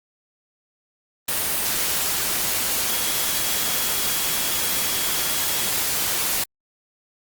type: tone in noise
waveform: sine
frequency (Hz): 3318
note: G#7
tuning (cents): -2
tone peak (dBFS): -34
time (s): 2.89-5.7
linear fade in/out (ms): 5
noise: white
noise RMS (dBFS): -23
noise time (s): 1.28-6.44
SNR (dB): -14
effects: Opus 32 kbps